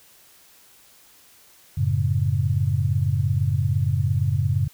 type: chord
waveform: sine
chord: F# minor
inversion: none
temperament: equal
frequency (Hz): 92.5 / 110 / 138.59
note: F#2 / A2 / C#3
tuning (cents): 0 / 0 / 0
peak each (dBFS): -23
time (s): 1.77-4.68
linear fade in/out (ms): 10
effects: white hiss -53 dBFS RMS until 4.73 s